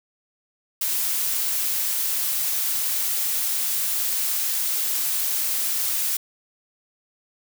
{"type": "noise", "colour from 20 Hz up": "blue", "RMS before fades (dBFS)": -24, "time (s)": [0.81, 6.17], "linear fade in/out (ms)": 5, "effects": []}